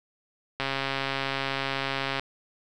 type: click train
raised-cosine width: 0.3 ms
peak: -12 dBFS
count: 218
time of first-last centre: 0.6-2.196 s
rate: 136 Hz
effects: none